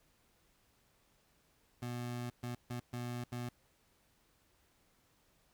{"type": "tone bursts at uneven times", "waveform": "25% pulse", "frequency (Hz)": 121.6, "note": "B2", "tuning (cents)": -26, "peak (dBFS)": -35, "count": 5, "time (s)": [[1.82, 2.3], [2.43, 2.55], [2.7, 2.8], [2.93, 3.24], [3.32, 3.49]], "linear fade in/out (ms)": 5, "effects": ["pink hiss -72 dBFS RMS until 5.53 s"]}